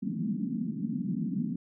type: band-pass noise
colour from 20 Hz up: pink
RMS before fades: -32 dBFS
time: 0.02-1.56 s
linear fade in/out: 5 ms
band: 170 to 260 Hz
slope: 48 dB/octave
effects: none